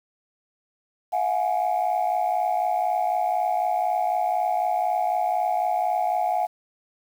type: tone cluster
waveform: sine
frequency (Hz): 666 / 730 / 836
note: E5 / F#5 / G#5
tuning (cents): +18 / -24 / +11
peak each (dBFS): -27 / -22 / -25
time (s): 1.12-6.47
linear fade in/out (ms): 20
effects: tanh soft clip ceiling -15 dBFS + 8-bit